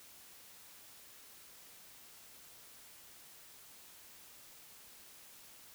silence, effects white hiss -57 dBFS RMS until 5.74 s

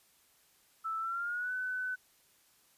sine tone with pitch glide, 1318.5 to 1505.8 Hz, E6 to F#6, 0 to +30 cents, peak -33 dBFS, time 0.84-1.96 s, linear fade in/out 20 ms, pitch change +230 cents, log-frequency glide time 0.99-1.53 s, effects white hiss -67 dBFS RMS until 2.77 s + resampled to 32000 Hz

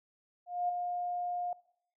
sine tone with ADSR envelope, 710 Hz, F5, 28 cents sharp, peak -27 dBFS, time 0.46-1.53 s, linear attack 230 ms, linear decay 6 ms, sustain -5 dB, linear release 3 ms, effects noise-tail reverb RT60 0.7 s tail -21 dB re dry

